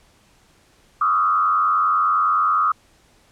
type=tone with frequency modulation; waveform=sine; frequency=1244.5 Hz; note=D#6; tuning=in tune; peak=-15 dBFS; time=1.01-2.72 s; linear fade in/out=5 ms; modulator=89.9 Hz; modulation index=1; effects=pink hiss -56 dBFS RMS until 3.31 s + low-pass 10000 Hz 12 dB/octave